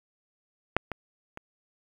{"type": "clicks", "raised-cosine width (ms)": 0.5, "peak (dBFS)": [-6, -18, -24], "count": 3, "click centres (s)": [0.766, 0.917, 1.374], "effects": ["8-bit"]}